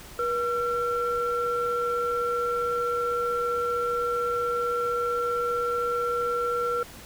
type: tone pair together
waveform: sine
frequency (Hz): 481.2 / 1357.8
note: B4 / F6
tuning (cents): -45 / -49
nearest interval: octave + tritone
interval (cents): 1796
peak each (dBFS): -26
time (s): 0.19-6.83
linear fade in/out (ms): 2
effects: tanh soft clip ceiling -17 dBFS + pink hiss -45 dBFS RMS until 7.05 s